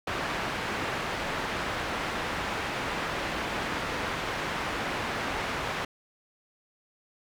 white low-pass noise, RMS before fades -32 dBFS, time 0.07-5.85 s, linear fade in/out 5 ms, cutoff 1900 Hz, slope 12 dB/octave, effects none

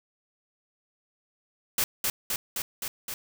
white noise with echo, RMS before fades -25 dBFS, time 1.78-1.84 s, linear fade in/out 2 ms, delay 260 ms, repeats 5, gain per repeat -2 dB, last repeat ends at 3.14 s, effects none

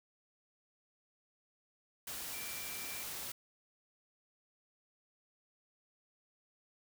sine tone in noise, 2349 Hz, D7, in tune, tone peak -49 dBFS, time 2.33-3.03 s, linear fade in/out 5 ms, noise white, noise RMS -43 dBFS, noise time 2.07-3.32 s, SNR -9 dB, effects none

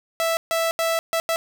sawtooth tone bursts at uneven times, 659.3 Hz, E5, in tune, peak -16 dBFS, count 5, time 0.2-0.37 / 0.51-0.71 / 0.79-0.99 / 1.13-1.2 / 1.29-1.36 s, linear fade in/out 0 ms, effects 7-bit

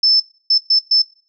sine tone bursts at uneven times, 5274 Hz, E8, in tune, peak -10 dBFS, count 4, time 0.03-0.2 / 0.5-0.58 / 0.7-0.79 / 0.91-1.02 s, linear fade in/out 5 ms, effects noise-tail reverb RT60 0.4 s tail -18 dB re dry

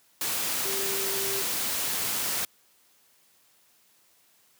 sine tone in noise, 392 Hz, G4, in tune, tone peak -34 dBFS, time 0.65-1.42 s, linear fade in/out 2 ms, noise white, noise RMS -29 dBFS, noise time 0.21-2.45 s, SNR -8 dB, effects white hiss -63 dBFS RMS until 4.59 s + high-pass 100 Hz 12 dB/octave

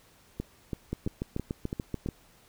two click trains, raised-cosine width 3 ms, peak -18 / -19 dBFS, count 9 / 6, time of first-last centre 0.93-2.088 / 0.4-2.061 s, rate 6.91 / 3.01 Hz, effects pink hiss -60 dBFS RMS until 2.48 s

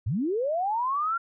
sine linear sweep, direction up, 82.41 to 1396.9 Hz, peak -24 dBFS, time 0.06-1.18 s, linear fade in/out 10 ms, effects none

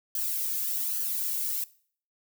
violet noise with flanger, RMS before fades -30 dBFS, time 0.15-1.64 s, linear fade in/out 2 ms, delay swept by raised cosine 0.65 to 1.85 ms, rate 1.2 Hz, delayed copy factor +0.6, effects noise-tail reverb RT60 0.5 s tail -20 dB re dry

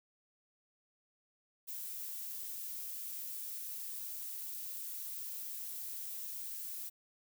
violet noise, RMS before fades -43 dBFS, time 1.67-6.9 s, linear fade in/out 20 ms, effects none

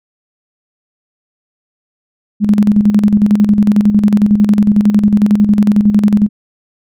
sine tone with tremolo, 207.7 Hz, G#3, in tune, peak -4 dBFS, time 2.4-6.29 s, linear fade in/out 50 ms, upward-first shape square, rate 11 Hz, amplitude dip 60%, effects none

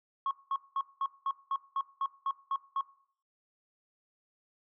sine tone bursts, 1093 Hz, C#6, 25 cents flat, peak -27 dBFS, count 11, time 0.26-2.81 s, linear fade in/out 2 ms, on 50 ms, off 200 ms, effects noise-tail reverb RT60 0.6 s tail -20 dB re dry + tanh soft clip ceiling -25 dBFS

